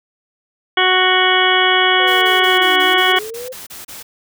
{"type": "harmonic tone", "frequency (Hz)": 370, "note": "F#4", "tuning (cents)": 0, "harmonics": [1, 2, 3, 4, 5, 6, 8, 9], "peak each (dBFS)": [-19, -19, -19, -19, -19, -19, -19, -19], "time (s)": [0.77, 3.19], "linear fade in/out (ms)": 5}
{"type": "linear two-way sweep", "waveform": "sine", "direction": "down then up", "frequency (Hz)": [521, 293.7, 521], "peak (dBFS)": -26, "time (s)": [1.99, 3.53], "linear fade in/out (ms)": 10, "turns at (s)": 2.8}
{"type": "noise bursts", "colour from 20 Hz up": "white", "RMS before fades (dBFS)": -33, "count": 11, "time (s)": [2.07, 4.03], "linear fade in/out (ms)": 10, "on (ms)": 150, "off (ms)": 31}
{"effects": []}